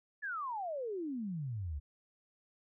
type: exponential sweep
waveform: sine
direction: down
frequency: 1760 to 66.8 Hz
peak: -36 dBFS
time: 0.22-1.8 s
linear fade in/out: 20 ms
effects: none